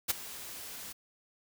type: noise with ADSR envelope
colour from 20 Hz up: white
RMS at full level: -26 dBFS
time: 0.08-0.93 s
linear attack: 24 ms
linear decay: 15 ms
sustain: -18 dB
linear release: 12 ms
effects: none